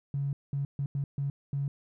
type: tone bursts at uneven times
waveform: triangle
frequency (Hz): 140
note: C#3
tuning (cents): +18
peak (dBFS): -24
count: 6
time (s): 0.14-0.33 / 0.53-0.65 / 0.79-0.86 / 0.95-1.04 / 1.18-1.3 / 1.53-1.68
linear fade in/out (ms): 2
effects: tanh soft clip ceiling -26 dBFS